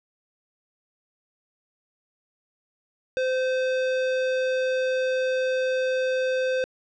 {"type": "tone with hard clipping", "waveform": "sine", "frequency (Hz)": 516, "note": "C5", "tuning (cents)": -24, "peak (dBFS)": -24, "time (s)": [3.17, 6.64], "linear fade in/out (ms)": 0, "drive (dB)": 17, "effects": ["low-pass 5000 Hz 12 dB/octave"]}